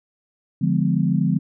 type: chord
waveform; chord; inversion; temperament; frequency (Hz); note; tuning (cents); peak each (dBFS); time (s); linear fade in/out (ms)
sine; D diminished seventh; none; equal with one note detuned; 146.83 / 174.61 / 207.7 / 252.6; D3 / F3 / Ab3 / Cb4; 0 / 0 / 0 / +39; -22 / -20 / -23 / -25; 0.61-1.39; 10
effects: none